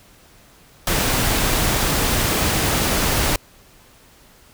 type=noise; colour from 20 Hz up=pink; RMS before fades=-19 dBFS; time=0.87-3.36 s; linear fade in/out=2 ms; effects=pink hiss -50 dBFS RMS until 4.53 s